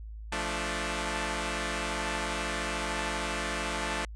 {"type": "chord", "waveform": "5% pulse", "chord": "D minor", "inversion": "first", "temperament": "equal with one note detuned", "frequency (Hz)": [173.61, 220, 293.7], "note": ["F3", "A3", "D4"], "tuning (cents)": [-10, 0, 0], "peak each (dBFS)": -24, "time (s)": [0.32, 4.05], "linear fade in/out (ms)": 2, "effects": ["added 54 Hz sine -39 dBFS peak until 4.15 s", "resampled to 22050 Hz"]}